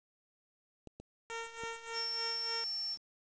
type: clicks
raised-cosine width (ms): 2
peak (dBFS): -35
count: 3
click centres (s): 0.873 / 1 / 1.636
type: tone with tremolo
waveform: 10% pulse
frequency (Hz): 458.5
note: A#4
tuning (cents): -29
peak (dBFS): -30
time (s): 1.3-2.64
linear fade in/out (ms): 0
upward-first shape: sine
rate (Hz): 3.4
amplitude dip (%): 70
type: tone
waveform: sine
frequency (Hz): 5420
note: E8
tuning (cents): +47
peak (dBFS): -35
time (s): 1.93-2.98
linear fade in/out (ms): 50
effects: resampled to 16000 Hz + 9-bit